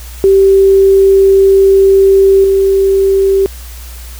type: tone with level steps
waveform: sine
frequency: 389.1 Hz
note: G4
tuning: 13 cents flat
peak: -3 / -6 dBFS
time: 0.24-3.46 s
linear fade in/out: 0 ms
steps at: 2.44 s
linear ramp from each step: 2 ms
effects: added 60 Hz sine -26 dBFS peak until 4.19 s + white hiss -34 dBFS RMS until 4.19 s